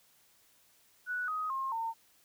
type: tone with pitch steps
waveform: sine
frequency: 1476 / 1255.6 / 1068.1 / 908.6 Hz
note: F#6 / D#6 / C6 / A#5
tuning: -5 / +15 / +35 / -45 cents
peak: -32 dBFS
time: 1.06-1.94 s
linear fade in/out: 50 ms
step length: 220 ms
effects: white hiss -66 dBFS RMS until 2.24 s